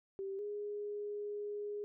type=tone pair in turn; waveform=sine; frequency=389.9 / 413.5 Hz; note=G4 / G#4; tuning=-9 / -8 cents; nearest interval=minor second; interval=101 cents; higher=second; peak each=-38 / -38 dBFS; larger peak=neither; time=0.19-0.39 / 0.39-1.84 s; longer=second; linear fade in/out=0 ms; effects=none